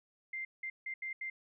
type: tone bursts at uneven times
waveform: sine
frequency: 2093 Hz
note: C7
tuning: in tune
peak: -37 dBFS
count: 5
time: 0.33-0.45 / 0.63-0.7 / 0.86-0.94 / 1.02-1.13 / 1.21-1.3 s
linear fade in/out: 5 ms
effects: none

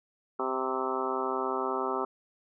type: harmonic tone with a mistuned harmonic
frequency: 130.81 Hz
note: C3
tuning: in tune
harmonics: 2 / 3 / 4 / 5 / 6 / 7 / 8 / 9 / 10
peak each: -39 / -33 / -39 / -39 / -38 / -37 / -38 / -37 / -36 dBFS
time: 0.39-2.05 s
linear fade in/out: 5 ms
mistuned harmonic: 9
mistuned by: -21 cents
effects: none

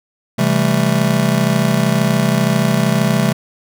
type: chord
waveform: square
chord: A minor seventh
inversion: first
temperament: just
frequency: 132 / 165 / 198 / 220 Hz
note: C3 / E3 / G3 / A3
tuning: +16 / +2 / +18 / 0 cents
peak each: -19 dBFS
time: 0.38-3.33 s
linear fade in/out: 10 ms
effects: none

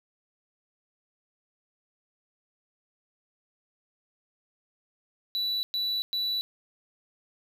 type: tone bursts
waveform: triangle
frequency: 3951 Hz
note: B7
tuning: in tune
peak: -25 dBFS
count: 3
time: 5.35-6.41 s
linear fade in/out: 0 ms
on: 280 ms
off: 110 ms
effects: none

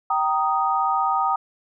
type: chord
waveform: sine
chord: Eb major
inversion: first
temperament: just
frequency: 777.8 / 933.4 / 1244.5 Hz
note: G5 / Bb5 / Eb6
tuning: -14 / +2 / 0 cents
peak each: -23 / -24 / -22 dBFS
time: 0.1-1.36 s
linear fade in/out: 5 ms
effects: none

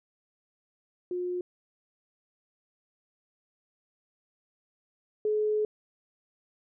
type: tone pair in turn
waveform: sine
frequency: 358.3 / 425.8 Hz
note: F4 / G#4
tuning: +44 / +43 cents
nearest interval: minor third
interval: 299 cents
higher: second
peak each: -29 / -24 dBFS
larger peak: second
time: 1.11-1.41 / 5.25-5.65 s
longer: second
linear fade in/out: 2 ms
effects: none

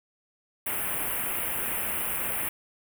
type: band-stop noise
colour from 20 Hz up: white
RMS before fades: -30 dBFS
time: 0.66-2.49 s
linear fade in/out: 5 ms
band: 2900 to 9400 Hz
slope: 48 dB/octave
effects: none

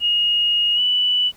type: tone with pitch glide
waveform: sine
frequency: 2867 to 2968 Hz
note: F7 to F#7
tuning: +45 to +5 cents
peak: -15 dBFS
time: 0-1.32 s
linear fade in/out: 50 ms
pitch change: +60 cents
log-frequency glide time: 0.75-0.8 s
effects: pink hiss -51 dBFS RMS until 1.36 s

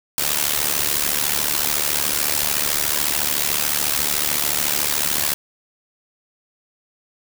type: noise with amplitude modulation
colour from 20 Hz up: white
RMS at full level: -17 dBFS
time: 0.18-5.34 s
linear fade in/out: 0 ms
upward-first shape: sine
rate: 73.8 Hz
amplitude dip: 85%
effects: none

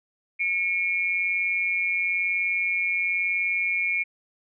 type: tone pair together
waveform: sine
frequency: 2200 / 2381 Hz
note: C#7 / D7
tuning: -14 / +23 cents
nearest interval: minor second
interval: 137 cents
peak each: -25 dBFS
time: 0.39-4.04 s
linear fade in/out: 20 ms
effects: none

